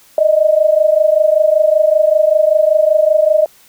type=tone pair together; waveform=sine; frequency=606 / 631.2 Hz; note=D#5 / D#5; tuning=-46 / +25 cents; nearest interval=minor second; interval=71 cents; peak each=-11 dBFS; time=0.18-3.46 s; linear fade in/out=2 ms; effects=white hiss -47 dBFS RMS until 3.68 s